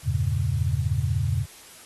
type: chord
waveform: sine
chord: E diminished seventh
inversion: none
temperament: equal with one note detuned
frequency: 82.41 / 98 / 114.8 / 138.59 Hz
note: E2 / G2 / Bb2 / Db3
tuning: 0 / 0 / -26 / 0 cents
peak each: -27 dBFS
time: 0.03-1.46 s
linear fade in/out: 50 ms
effects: white hiss -47 dBFS RMS until 1.85 s + AAC 32 kbps